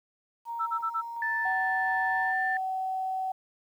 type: tone with tremolo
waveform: sine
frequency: 932.3 Hz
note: A#5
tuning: in tune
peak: -32 dBFS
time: 0.45-2.34 s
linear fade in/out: 50 ms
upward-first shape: square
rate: 1.4 Hz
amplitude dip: 30%
type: tone bursts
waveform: sine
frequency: 1326 Hz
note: E6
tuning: 10 cents sharp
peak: -26 dBFS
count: 4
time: 0.59-1.019 s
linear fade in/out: 20 ms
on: 81 ms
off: 35 ms
type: tone with pitch glide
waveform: sine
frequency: 1760 to 1778.4 Hz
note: A6 to A6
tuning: 0 to +18 cents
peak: -27 dBFS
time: 1.22-2.57 s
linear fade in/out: 2 ms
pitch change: +18 cents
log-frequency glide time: 2.07-2.33 s
type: tone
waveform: sine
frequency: 756 Hz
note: F#5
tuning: 37 cents sharp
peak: -28 dBFS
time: 1.45-3.32 s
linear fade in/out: 5 ms
effects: tanh soft clip ceiling -15 dBFS + 10-bit